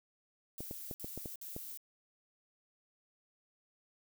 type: noise bursts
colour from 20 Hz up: violet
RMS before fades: -46 dBFS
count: 3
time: 0.58-1.774 s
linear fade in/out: 0 ms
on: 360 ms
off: 57 ms
type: clicks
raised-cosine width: 2 ms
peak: -29 dBFS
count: 7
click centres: 0.606 / 0.711 / 0.912 / 1.045 / 1.176 / 1.258 / 1.564 s
effects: none